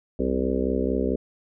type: harmonic tone with a mistuned harmonic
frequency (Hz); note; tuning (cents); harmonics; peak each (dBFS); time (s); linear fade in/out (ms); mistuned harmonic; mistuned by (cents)
64.5; C2; -24; 1 / 3 / 4 / 5 / 6 / 7 / 8 / 9; -30 / -30 / -27 / -35 / -28 / -29 / -32 / -36; 0.19-1.16; 5; 9; +26
effects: none